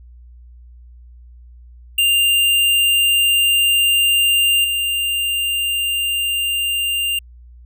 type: tone with level steps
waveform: square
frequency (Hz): 2794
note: F7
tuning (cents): 0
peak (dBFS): -13 / -18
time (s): 1.98-7.19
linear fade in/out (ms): 5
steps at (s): 4.64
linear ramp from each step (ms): 5
effects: added 60 Hz sine -39 dBFS peak until 7.65 s